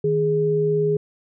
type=tone pair together; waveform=sine; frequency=156.1 / 415.3 Hz; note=D#3 / G#4; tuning=+6 / 0 cents; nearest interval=octave + perfect fourth; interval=1694 cents; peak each=-23 / -18 dBFS; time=0.04-0.97 s; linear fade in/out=5 ms; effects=none